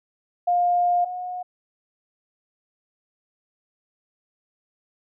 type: tone pair in turn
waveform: sine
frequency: 707 / 724.4 Hz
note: F5 / F#5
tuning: +21 / -37 cents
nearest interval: unison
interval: 42 cents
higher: second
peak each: -17 / -28 dBFS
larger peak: first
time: 0.47-1.05 / 1.05-1.43 s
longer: first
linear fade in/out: 10 ms
effects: none